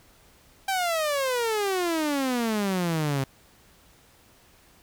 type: exponential sweep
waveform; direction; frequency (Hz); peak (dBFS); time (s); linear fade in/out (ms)
sawtooth; down; 789 to 132.1; -20; 0.68-3.24; 5
effects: pink hiss -57 dBFS RMS until 4.82 s